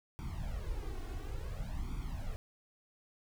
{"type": "noise with flanger", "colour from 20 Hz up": "brown", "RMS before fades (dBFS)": -39, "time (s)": [0.19, 2.36], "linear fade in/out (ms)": 0, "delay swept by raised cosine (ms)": [0.86, 2.76], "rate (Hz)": 0.57, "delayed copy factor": 0.9, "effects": []}